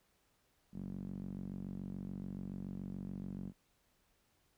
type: tone with band-pass filter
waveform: sawtooth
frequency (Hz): 47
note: F#1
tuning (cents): +28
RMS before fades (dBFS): -44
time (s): 0.72-3.53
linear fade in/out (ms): 50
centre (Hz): 200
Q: 3.6
effects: pink hiss -75 dBFS RMS until 4.57 s